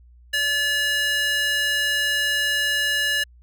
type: tone with high-pass filter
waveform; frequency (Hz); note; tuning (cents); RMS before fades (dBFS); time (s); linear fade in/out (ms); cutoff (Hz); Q
square; 575; D5; -37; -22; 0.33-3.24; 10; 2100; 4.8
effects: added 60 Hz sine -47 dBFS peak until 3.42 s